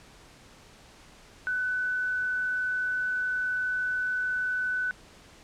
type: tone with frequency modulation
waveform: sine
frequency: 1499 Hz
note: F#6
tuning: 22 cents sharp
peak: -26 dBFS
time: 1.47-4.91 s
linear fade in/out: 0 ms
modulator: 39 Hz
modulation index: 0.21
effects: pink hiss -53 dBFS RMS until 5.43 s + low-pass 8000 Hz 12 dB/octave